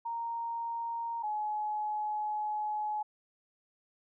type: tone pair in turn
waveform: sine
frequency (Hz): 929 / 847.1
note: A#5 / G#5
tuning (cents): -6 / +34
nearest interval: major second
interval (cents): 160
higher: first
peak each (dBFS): -33 / -31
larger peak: second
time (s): 0.05-1.23 / 1.23-3.03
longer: second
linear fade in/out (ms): 10
effects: none